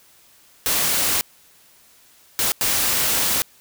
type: noise bursts at uneven times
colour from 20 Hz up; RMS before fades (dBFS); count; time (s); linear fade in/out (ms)
white; -20; 3; 0.66-1.21 / 2.39-2.52 / 2.61-3.42; 0
effects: white hiss -53 dBFS RMS until 3.6 s